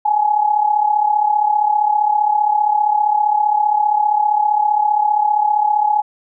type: tone with amplitude modulation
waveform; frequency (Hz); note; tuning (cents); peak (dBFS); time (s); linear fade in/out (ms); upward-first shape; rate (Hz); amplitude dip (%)
sine; 841; G#5; +22; -9; 0.05-6.02; 10; sine; 35.2; 70
effects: none